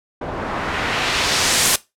white noise with low-pass filter sweep, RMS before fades -20 dBFS, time 0.21-1.76 s, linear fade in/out 5 ms, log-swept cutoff 660 to 11000 Hz, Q 0.88, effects noise-tail reverb RT60 0.2 s tail -18 dB re dry

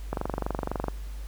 click train, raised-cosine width 1 ms, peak -14 dBFS, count 19, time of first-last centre 0.13-0.883 s, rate 23.9 Hz, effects added 50 Hz sine -34 dBFS peak until 1.27 s + pink hiss -52 dBFS RMS until 1.27 s

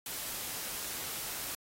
white noise, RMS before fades -39 dBFS, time 0.06-1.55 s, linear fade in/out 2 ms, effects AAC 48 kbps

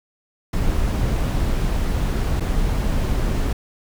brown noise with dropouts, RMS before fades -20 dBFS, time 0.53-3.53 s, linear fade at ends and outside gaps 5 ms, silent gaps 2.399-2.405 s, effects none

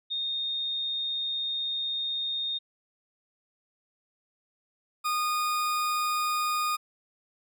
sine / 40% pulse tone pair in turn, 3682 / 1228.7 Hz, A#7 / D#6, -22 / -22 cents, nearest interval octave + perfect fifth, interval 1900 cents, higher first, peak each -28 / -25 dBFS, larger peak second, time 0.1-2.59 / 5.04-6.77 s, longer first, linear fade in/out 20 ms, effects none

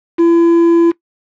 triangle tone with quantisation, 337.3 Hz, E4, 40 cents sharp, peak -4 dBFS, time 0.18-0.92 s, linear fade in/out 20 ms, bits 4, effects noise-tail reverb RT60 0.1 s tail -19 dB re dry + low-pass 2000 Hz 12 dB/octave

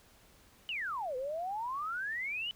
sine exponential two-way sweep, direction down then up, 3030 to 493.9 to 3030 Hz, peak -34 dBFS, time 0.69-2.51 s, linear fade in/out 0 ms, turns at 1.16 s, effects pink hiss -62 dBFS RMS until 2.55 s

